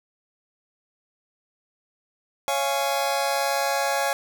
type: chord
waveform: sawtooth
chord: Db major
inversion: none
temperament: just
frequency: 554.4 / 693 / 831.5 Hz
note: Db5 / F5 / Ab5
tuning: 0 / -14 / +2 cents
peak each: -22 / -24 / -22 dBFS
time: 2.48-4.13 s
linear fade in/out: 0 ms
effects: 8-bit